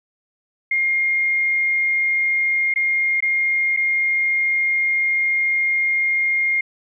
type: tone with dropouts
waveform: sine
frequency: 2127 Hz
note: C7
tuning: 28 cents sharp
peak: -16 dBFS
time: 0.71-6.61 s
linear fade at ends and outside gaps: 5 ms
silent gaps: 2.74-2.759 / 3.205-3.224 / 3.765-3.771 s
effects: none